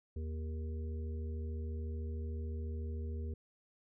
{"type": "harmonic tone with a mistuned harmonic", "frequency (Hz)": 78.9, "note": "D#2", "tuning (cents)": 25, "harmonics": [1, 3, 5, 6], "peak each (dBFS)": [-37, -49, -51, -54], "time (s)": [0.16, 3.34], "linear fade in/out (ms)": 5, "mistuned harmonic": 6, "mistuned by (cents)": -19, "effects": []}